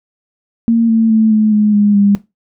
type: tone with pitch steps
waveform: sine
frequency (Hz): 230 / 225 / 220.1 / 215.3 / 210.7 / 206.1 / 201.6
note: A#3 / A3 / A3 / A3 / G#3 / G#3 / G3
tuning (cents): -23 / +39 / +1 / -37 / +25 / -13 / +49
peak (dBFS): -7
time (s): 0.68-2.15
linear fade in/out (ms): 0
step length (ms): 210
effects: noise-tail reverb RT60 0.2 s tail -17 dB re dry